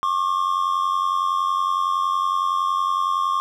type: tone pair together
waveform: triangle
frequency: 1083.9 / 1174.7 Hz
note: C#6 / D6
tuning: -39 / 0 cents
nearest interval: minor second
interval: 139 cents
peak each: -19 / -21 dBFS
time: 0.03-3.4 s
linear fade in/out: 0 ms
effects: none